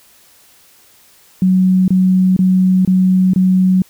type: tone bursts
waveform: sine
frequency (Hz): 185.9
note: F#3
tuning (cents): +8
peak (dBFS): -8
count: 5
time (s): 1.42-3.82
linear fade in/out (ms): 2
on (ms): 460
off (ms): 25
effects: white hiss -48 dBFS RMS until 3.89 s